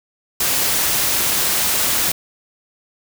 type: noise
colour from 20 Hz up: white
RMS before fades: -18 dBFS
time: 0.4-2.12 s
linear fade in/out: 5 ms
effects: none